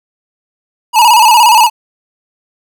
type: tone with vibrato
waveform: square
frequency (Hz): 913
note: A#5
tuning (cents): -36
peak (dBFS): -4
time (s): 0.93-1.7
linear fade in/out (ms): 50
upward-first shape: square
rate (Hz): 17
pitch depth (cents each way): 86
effects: none